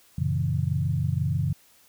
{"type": "chord", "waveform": "sine", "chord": "F# dominant seventh", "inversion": "none", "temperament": "equal", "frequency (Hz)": [92.5, 116.54, 138.59, 164.81], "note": ["F#2", "A#2", "C#3", "E3"], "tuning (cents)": [0, 0, 0, 0], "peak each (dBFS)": [-28, -30, -26, -30], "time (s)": [0.18, 1.53], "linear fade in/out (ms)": 5, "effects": ["white hiss -58 dBFS RMS until 1.88 s"]}